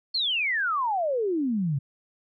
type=exponential sweep; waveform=sine; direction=down; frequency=4426 to 130.81 Hz; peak=-23 dBFS; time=0.14-1.79 s; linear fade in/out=10 ms; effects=none